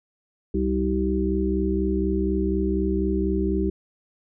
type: harmonic tone with a mistuned harmonic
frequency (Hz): 64.1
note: C2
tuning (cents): -35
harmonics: 1 / 3 / 5 / 6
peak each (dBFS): -26 / -26 / -26 / -26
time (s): 0.54-3.7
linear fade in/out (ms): 5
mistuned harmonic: 1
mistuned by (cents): +66
effects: none